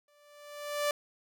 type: tone with exponential growth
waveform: sawtooth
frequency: 586 Hz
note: D5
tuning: 4 cents flat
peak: -22 dBFS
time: 0.08-0.91 s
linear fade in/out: 2 ms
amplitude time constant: 180 ms
effects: none